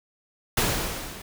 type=noise with level ramp; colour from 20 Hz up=pink; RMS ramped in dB=-21 to -41 dBFS; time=0.57-1.22 s; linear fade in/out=5 ms; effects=none